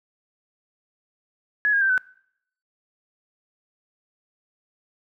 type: tone with pitch steps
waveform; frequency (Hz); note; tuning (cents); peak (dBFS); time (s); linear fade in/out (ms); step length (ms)
sine; 1690 / 1627.7 / 1567.7 / 1510; G#6 / G#6 / G6 / F#6; +30 / -35 / 0 / +35; -17; 1.65-1.978; 0; 82
effects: noise-tail reverb RT60 0.7 s tail -24 dB re dry